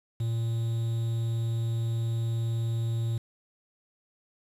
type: tone with quantisation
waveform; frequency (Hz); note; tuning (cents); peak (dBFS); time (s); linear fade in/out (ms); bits
triangle; 114.9; A#2; -25; -24; 0.2-3.18; 5; 8
effects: resampled to 32000 Hz